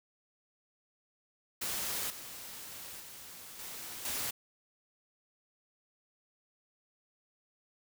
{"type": "noise with level steps", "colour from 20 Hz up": "white", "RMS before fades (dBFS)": [-36, -46, -49, -44, -36], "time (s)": [1.61, 4.31], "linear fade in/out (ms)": 10, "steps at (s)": [2.1, 3, 3.59, 4.05], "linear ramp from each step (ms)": 2, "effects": []}